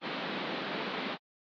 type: band-pass noise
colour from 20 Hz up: pink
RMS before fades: -36 dBFS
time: 0.01-1.18 s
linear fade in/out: 50 ms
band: 170 to 4100 Hz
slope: 48 dB/octave
effects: AAC 64 kbps